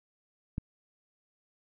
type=click; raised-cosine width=5 ms; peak=-20 dBFS; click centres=0.581 s; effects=none